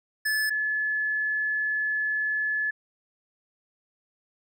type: tone pair in turn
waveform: square / sine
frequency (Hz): 1729 / 1719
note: A6 / A6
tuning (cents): -31 / -41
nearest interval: unison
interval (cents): 10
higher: first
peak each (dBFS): -24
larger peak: neither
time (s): 0.25-0.5 / 0.5-2.71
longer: second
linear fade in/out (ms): 10
effects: none